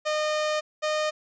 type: tone pair in turn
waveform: sawtooth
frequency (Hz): 611 / 613.1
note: D#5 / D#5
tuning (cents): -32 / -26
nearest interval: unison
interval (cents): 6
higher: second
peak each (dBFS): -20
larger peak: neither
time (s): 0.05-0.61 / 0.82-1.11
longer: first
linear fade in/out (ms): 20
effects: resampled to 16000 Hz